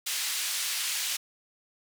pink band-pass noise, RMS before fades -31 dBFS, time 0.06-1.17 s, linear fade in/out 10 ms, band 2700 to 13000 Hz, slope 12 dB/octave, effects none

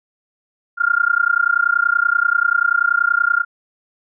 sine tone with amplitude modulation, 1403 Hz, F6, 8 cents sharp, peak -9 dBFS, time 0.77-3.45 s, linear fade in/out 50 ms, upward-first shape sine, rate 30.4 Hz, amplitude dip 100%, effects none

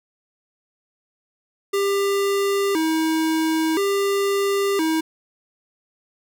square tone with vibrato, 356.5 Hz, F4, 36 cents sharp, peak -19 dBFS, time 1.73-5.01 s, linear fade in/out 10 ms, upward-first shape square, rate 0.49 Hz, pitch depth 190 cents each way, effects none

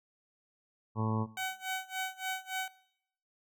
harmonic tone, 110 Hz, A2, in tune, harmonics 1 / 2 / 3 / 4 / 5 / 6 / 7 / 8 / 9 / 10, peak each -31 / -35 / -44 / -41 / -46 / -50 / -49 / -42 / -42 / -42 dBFS, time 0.95-1.27 s, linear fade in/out 50 ms
15% pulse tone with tremolo, 755 Hz, F#5, 35 cents sharp, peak -26 dBFS, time 1.37-2.68 s, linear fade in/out 2 ms, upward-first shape sine, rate 3.5 Hz, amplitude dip 95%
effects noise-tail reverb RT60 0.7 s tail -20 dB re dry

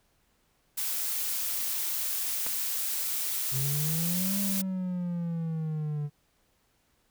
blue noise, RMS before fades -31 dBFS, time 0.77-4.62 s, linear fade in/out 10 ms
clicks, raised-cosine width 0.5 ms, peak -24 dBFS, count 2, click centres 2.464 / 2.468 s
triangle exponential two-way sweep, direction up then down, 128.4 to 199.8 to 145.2 Hz, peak -27 dBFS, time 3.51-6.1 s, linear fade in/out 50 ms, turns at 4.37 s
effects pink hiss -70 dBFS RMS until 7.1 s

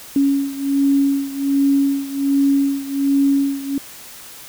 sine beating tone pair, 277.2 / 278.5 Hz, C#4 / C#4, 0 / +8 cents, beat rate 1.3 Hz, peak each -16 / -19 dBFS, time 0.16-3.78 s, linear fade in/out 2 ms, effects white hiss -38 dBFS RMS until 4.48 s

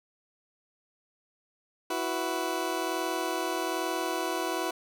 20% pulse chord, E suspended second, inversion none, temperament just, 329.6 / 370.8 / 494.4 Hz, E4 / F#4 / B4, 0 / +4 / +2 cents, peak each -28 / -28 / -32 dBFS, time 1.9-4.71 s, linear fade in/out 5 ms, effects none

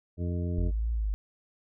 harmonic tone, 87.31 Hz, F2, in tune, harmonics 1 / 2 / 3 / 4 / 5 / 7, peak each -29 / -35 / -39 / -41 / -43 / -46 dBFS, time 0.17-0.72 s, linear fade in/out 50 ms
sine linear two-way sweep, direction up then down, 48.98 to 57.7 to 48.98 Hz, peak -26 dBFS, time 0.58-1.14 s, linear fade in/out 0 ms, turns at 0.91 s
effects none

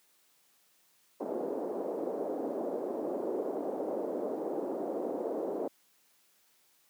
white band-pass noise, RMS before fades -35 dBFS, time 1.2-5.68 s, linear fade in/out 5 ms, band 280 to 560 Hz, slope 24 dB/octave, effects white hiss -68 dBFS RMS until 6.89 s + high-pass 150 Hz 12 dB/octave

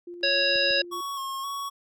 sine tone with tremolo, 349.2 Hz, F4, in tune, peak -36 dBFS, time 0.07-1.01 s, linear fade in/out 5 ms, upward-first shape square, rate 7.1 Hz, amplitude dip 25%
harmonic tone, 554.4 Hz, C#5, in tune, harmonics 1 / 3 / 5 / 7 / 9, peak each -27 / -27 / -27 / -27 / -27 dBFS, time 0.23-0.82 s, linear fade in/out 5 ms
clicks, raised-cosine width 3 ms, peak -33 dBFS, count 2, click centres 0.558 / 0.708 s
square tone with vibrato, 1098 Hz, C#6, 17 cents flat, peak -31 dBFS, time 0.91-1.7 s, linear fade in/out 20 ms, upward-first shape square, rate 1.9 Hz, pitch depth 29 cents each way
effects none

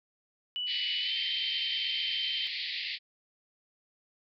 sine tone with pitch glide, 2960 to 3114 Hz, F#7 to G7, 0 to -12 cents, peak -31 dBFS, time 0.56-2.47 s, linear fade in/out 0 ms, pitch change +88 cents, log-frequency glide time 0.99-1.15 s
white band-pass noise, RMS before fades -36 dBFS, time 0.66-2.99 s, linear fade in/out 50 ms, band 1900 to 4700 Hz, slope 96 dB/octave
effects none

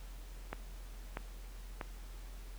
click train, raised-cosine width 0.5 ms, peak -23 dBFS, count 3, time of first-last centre 0.53-1.812 s, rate 1.56 Hz, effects added 43 Hz sine -45 dBFS peak until 2.58 s + pink hiss -58 dBFS RMS until 2.58 s

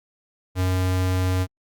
square tone, 92.3 Hz, F#2, 4 cents flat, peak -20 dBFS, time 0.55-1.47 s, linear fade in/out 50 ms, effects Opus 48 kbps

